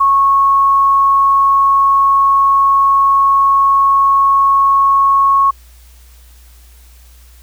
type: tone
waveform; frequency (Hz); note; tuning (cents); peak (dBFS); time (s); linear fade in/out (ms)
sine; 1100; C#6; -14; -7; 0-5.51; 10
effects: added 60 Hz sine -39 dBFS peak until 7.42 s + white hiss -48 dBFS RMS until 7.42 s